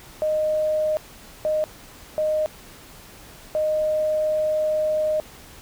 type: tone bursts at uneven times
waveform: sine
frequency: 617 Hz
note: D#5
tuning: 15 cents flat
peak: -19 dBFS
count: 4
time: 0.22-0.97 / 1.45-1.64 / 2.18-2.46 / 3.55-5.2 s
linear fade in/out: 0 ms
effects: pink hiss -45 dBFS RMS until 5.61 s